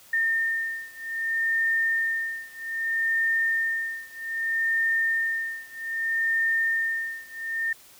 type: beating tone pair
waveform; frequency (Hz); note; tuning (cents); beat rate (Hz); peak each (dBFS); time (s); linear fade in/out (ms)
sine; 1816 / 1816.63; A#6 / A#6; -46 / -45; 0.63; -26 / -27; 0.13-7.73; 5
effects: white hiss -52 dBFS RMS until 7.99 s